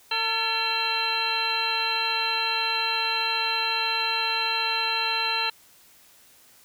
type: harmonic tone with a mistuned harmonic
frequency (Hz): 451.2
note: A4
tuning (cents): +44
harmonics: 1 / 2 / 3 / 4 / 5 / 6 / 7 / 9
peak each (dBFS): -40 / -30 / -33 / -35 / -39 / -28 / -33 / -28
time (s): 0.11-5.5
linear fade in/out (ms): 5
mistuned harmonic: 4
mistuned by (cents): -73
effects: white hiss -55 dBFS RMS until 6.64 s